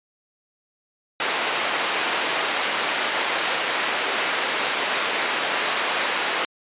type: band-pass noise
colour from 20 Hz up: white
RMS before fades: -24 dBFS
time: 1.2-6.45 s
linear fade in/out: 2 ms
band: 380 to 2800 Hz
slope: 12 dB/octave
effects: resampled to 8000 Hz